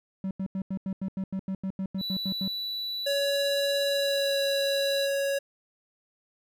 triangle tone bursts, 191.2 Hz, G3, 43 cents flat, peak -26 dBFS, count 15, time 0.24-2.479 s, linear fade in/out 2 ms, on 69 ms, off 86 ms
triangle tone, 3951 Hz, B7, in tune, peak -29 dBFS, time 1.98-5.09 s, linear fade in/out 50 ms
square tone with pitch glide, 562 to 555.2 Hz, C#5 to C#5, +24 to +3 cents, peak -26 dBFS, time 3.06-5.39 s, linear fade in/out 10 ms, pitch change -21 cents, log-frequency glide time 3.85-4.38 s
effects none

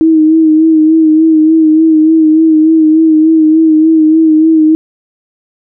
sine tone with vibrato, 316.5 Hz, D#4, 30 cents sharp, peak -3 dBFS, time 0.01-4.75 s, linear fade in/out 0 ms, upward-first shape sine, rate 3.4 Hz, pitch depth 38 cents each way, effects none

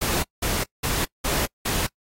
pink noise bursts, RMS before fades -24 dBFS, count 5, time 0.01-1.87 s, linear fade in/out 10 ms, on 220 ms, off 190 ms, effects noise-tail reverb RT60 0.1 s tail -26 dB re dry + AAC 48 kbps

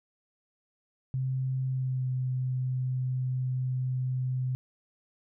sine tone with pitch glide, 130.81 to 128.27 Hz, C3 to C3, 0 to -34 cents, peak -27 dBFS, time 1.14-4.55 s, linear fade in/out 0 ms, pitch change -34 cents, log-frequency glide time 1.67-2.12 s, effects none

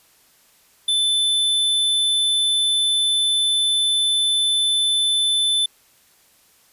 square tone, 3520 Hz, A7, in tune, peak -17 dBFS, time 0.88-5.66 s, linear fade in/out 5 ms, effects white hiss -56 dBFS RMS until 6.72 s + resampled to 32000 Hz

